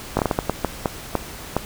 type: slowing click train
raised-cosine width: 1 ms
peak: -4 dBFS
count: 11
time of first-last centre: 0.17-1.566 s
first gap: 20 ms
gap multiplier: 1.4
effects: pink hiss -36 dBFS RMS until 1.65 s